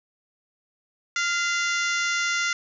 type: harmonic tone with a mistuned harmonic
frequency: 698.5 Hz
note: F5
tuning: in tune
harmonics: 2 / 3 / 4 / 5 / 6 / 7 / 8 / 9 / 10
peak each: -26 / -27 / -33 / -35 / -37 / -38 / -35 / -35 / -40 dBFS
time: 1.16-2.53 s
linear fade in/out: 2 ms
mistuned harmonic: 3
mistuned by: -37 cents
effects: none